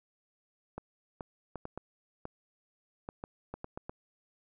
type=clicks; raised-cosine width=1 ms; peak=-25 dBFS; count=12; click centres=0.78 / 1.208 / 1.557 / 1.654 / 1.776 / 2.254 / 3.089 / 3.239 / 3.54 / 3.644 / 3.775 / 3.895 s; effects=none